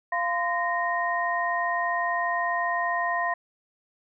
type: tone cluster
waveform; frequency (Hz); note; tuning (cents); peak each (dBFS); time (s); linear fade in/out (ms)
sine; 693 / 1028 / 1856; F5 / C6 / A#6; -14 / -31 / -8; -28; 0.12-3.34; 5
effects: none